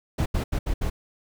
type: noise bursts at uneven times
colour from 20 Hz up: brown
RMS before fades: -24 dBFS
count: 5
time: 0.18-0.26 / 0.34-0.44 / 0.52-0.59 / 0.66-0.74 / 0.81-0.9 s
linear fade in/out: 10 ms
effects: none